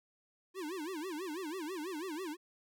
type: tone with vibrato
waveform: square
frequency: 338.5 Hz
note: E4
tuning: 46 cents sharp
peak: -39 dBFS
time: 0.54-2.37 s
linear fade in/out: 50 ms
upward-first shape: sine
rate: 6.1 Hz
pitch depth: 240 cents each way
effects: none